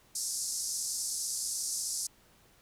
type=band-pass noise; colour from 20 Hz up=pink; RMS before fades=-35 dBFS; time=0.15-2.07 s; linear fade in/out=5 ms; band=5000 to 11000 Hz; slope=48 dB/octave; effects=pink hiss -63 dBFS RMS until 2.61 s